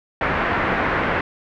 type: low-pass noise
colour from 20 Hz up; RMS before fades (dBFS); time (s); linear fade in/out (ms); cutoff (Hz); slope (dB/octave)
white; -21; 0.21-1.21; 2; 1900; 24
effects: none